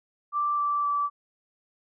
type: tone with pitch steps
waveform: sine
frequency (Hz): 1174 / 1165.9 / 1157.8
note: D6 / D6 / D6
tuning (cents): -1 / -13 / -25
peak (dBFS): -23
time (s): 0.32-1.1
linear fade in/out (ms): 50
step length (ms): 260
effects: none